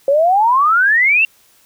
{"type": "exponential sweep", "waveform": "sine", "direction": "up", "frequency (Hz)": [536, 2766], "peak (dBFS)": -9, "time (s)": [0.08, 1.25], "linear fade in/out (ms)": 2, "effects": ["white hiss -52 dBFS RMS until 1.65 s"]}